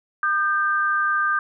sine tone pair together, 1212.5 / 1568 Hz, D#6 / G6, -45 / 0 cents, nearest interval major third, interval 445 cents, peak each -21 dBFS, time 0.23-1.39 s, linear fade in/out 2 ms, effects none

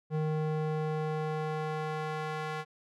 square tone with band-pass filter sweep, 155 Hz, D#3, 6 cents flat, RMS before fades -33 dBFS, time 0.1-2.65 s, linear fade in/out 50 ms, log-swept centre 320 to 1300 Hz, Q 0.73, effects none

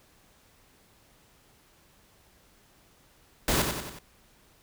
pink noise with echo, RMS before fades -25 dBFS, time 3.48-3.62 s, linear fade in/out 2 ms, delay 92 ms, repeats 4, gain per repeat -5 dB, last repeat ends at 3.988 s, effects pink hiss -61 dBFS RMS until 4.62 s

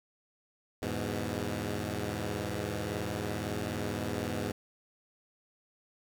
10% pulse chord, E major, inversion none, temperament equal, 82.41 / 103.83 / 123.47 Hz, E2 / G#2 / B2, 0 / 0 / 0 cents, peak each -30 / -27 / -31 dBFS, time 0.82-4.52 s, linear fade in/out 5 ms, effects none

